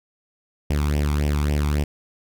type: tone with flanger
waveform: sawtooth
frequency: 73.42 Hz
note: D2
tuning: in tune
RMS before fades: -21 dBFS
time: 0.7-1.84 s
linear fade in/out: 5 ms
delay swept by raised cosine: 0.36 to 0.89 ms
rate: 3.6 Hz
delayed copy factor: +0.75
effects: none